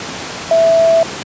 sine tone in noise, 659.3 Hz, E5, in tune, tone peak -7 dBFS, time 0.51-1.03 s, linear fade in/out 2 ms, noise pink, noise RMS -24 dBFS, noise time 0-1.23 s, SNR +14 dB, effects high-pass 150 Hz 12 dB/octave + resampled to 16000 Hz

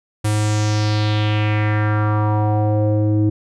square tone with low-pass filter sweep, 106.1 Hz, G#2, 38 cents sharp, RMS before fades -17 dBFS, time 0.24-3.3 s, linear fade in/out 10 ms, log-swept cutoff 10000 to 330 Hz, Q 2.9, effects none

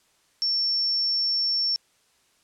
sine tone, 5440 Hz, F8, 46 cents flat, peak -21 dBFS, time 0.42-1.76 s, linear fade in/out 0 ms, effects white hiss -64 dBFS RMS until 2.43 s + low-pass 9000 Hz 12 dB/octave

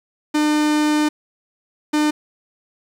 45% pulse tone bursts at uneven times, 301.5 Hz, D4, 46 cents sharp, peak -15 dBFS, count 2, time 0.34-1.09 / 1.93-2.11 s, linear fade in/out 10 ms, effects low-pass 10000 Hz 12 dB/octave + 8-bit

